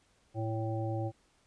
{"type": "harmonic tone", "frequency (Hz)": 111.3, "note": "A2", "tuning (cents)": 20, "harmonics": [1, 3, 5, 7], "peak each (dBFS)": [-33, -38, -40, -41], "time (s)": [0.34, 1.12], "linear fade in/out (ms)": 50, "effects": ["pink hiss -69 dBFS RMS until 1.46 s", "resampled to 22050 Hz"]}